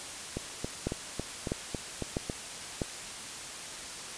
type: two click trains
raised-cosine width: 2 ms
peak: -19 / -16 dBFS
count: 8 / 4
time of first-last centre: 0.37-2.298 / 0.87-2.818 s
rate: 3.63 / 1.54 Hz
effects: white hiss -41 dBFS RMS until 4.17 s + resampled to 22050 Hz